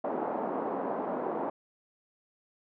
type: band-pass noise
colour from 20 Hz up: white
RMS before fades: -33 dBFS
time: 0.04-1.5 s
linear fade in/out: 5 ms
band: 220 to 880 Hz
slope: 24 dB/octave
effects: none